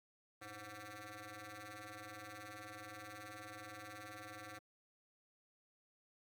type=ring-modulated tone; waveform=10% pulse; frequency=207.7 Hz; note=G#3; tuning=in tune; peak=-38 dBFS; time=0.41-4.59 s; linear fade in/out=10 ms; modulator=944 Hz; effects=high-pass 100 Hz 12 dB/octave + 12-bit